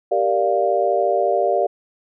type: chord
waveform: sine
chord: G minor seventh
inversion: none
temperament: equal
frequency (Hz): 392 / 466.2 / 587.3 / 698.5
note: G4 / Bb4 / D5 / F5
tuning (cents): 0 / 0 / 0 / 0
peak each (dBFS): -22 / -23 / -20 / -20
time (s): 0.11-1.67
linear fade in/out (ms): 10
effects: none